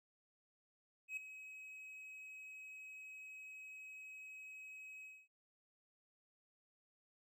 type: tone with ADSR envelope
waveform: triangle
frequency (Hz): 2548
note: D#7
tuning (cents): +41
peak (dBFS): -37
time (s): 1.08-5.28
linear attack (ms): 91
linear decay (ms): 4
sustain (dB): -12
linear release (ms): 240
effects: none